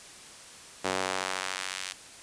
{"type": "tone with high-pass filter sweep", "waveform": "sawtooth", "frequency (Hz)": 93.9, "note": "F#2", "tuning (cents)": 26, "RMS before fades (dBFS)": -33, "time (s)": [0.84, 1.93], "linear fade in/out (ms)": 10, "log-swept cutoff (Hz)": [420, 2700], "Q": 0.74, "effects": ["white hiss -48 dBFS RMS until 2.22 s", "resampled to 22050 Hz"]}